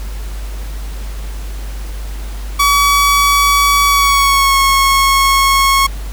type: tone with pitch glide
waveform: sawtooth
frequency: 1137 to 1094.5 Hz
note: C#6 to C#6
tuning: +44 to -22 cents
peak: -5 dBFS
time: 2.59-5.87 s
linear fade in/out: 10 ms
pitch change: -66 cents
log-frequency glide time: 3.86-4.58 s
effects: added 50 Hz sine -21 dBFS peak until 6.12 s + pink hiss -35 dBFS RMS until 6.12 s